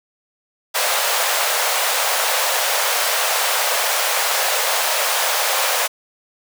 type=high-pass noise; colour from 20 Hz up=pink; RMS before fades=-19 dBFS; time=0.74-5.88 s; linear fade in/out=20 ms; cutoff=510 Hz; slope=48 dB/octave; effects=none